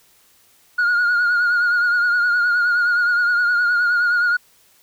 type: tone with vibrato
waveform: sine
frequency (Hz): 1435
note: F6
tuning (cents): +47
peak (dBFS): -12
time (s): 0.78-4.37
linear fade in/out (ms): 10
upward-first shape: triangle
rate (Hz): 9.6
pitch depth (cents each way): 52
effects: tanh soft clip ceiling -13 dBFS + white hiss -55 dBFS RMS until 4.82 s